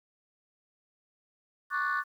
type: chord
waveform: sine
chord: D major seventh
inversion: third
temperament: equal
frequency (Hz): 1108.7 / 1174.7 / 1480 / 1760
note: C#6 / D6 / F#6 / A6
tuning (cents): 0 / 0 / 0 / 0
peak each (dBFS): -32 / -33 / -30 / -34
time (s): 1.7-2.04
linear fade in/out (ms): 50
effects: tanh soft clip ceiling -21 dBFS + 10-bit